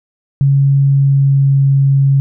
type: tone with pitch glide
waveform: sine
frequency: 138.59 to 137.55 Hz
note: C#3 to C#3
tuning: 0 to -13 cents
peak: -7 dBFS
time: 0.41-2.2 s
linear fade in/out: 0 ms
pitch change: -13 cents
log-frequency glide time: 0.81-1.63 s
effects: none